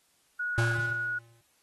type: tone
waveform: sine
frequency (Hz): 1456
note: F#6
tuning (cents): -28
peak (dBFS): -29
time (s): 0.39-1.19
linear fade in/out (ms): 10
type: tone with exponential decay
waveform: square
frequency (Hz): 116.2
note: A#2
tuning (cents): -5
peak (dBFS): -23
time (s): 0.58-1.41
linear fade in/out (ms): 0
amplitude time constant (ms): 180
effects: white hiss -68 dBFS RMS until 1.62 s + AAC 32 kbps